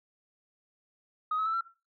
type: tone with pitch steps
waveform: sine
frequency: 1254 / 1286.3 / 1319.4 / 1353.4 Hz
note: D#6 / E6 / E6 / E6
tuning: +13 / -43 / +1 / +45 cents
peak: -26 dBFS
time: 1.31-1.61 s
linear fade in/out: 5 ms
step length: 75 ms
effects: noise-tail reverb RT60 0.3 s tail -17 dB re dry + tanh soft clip ceiling -23 dBFS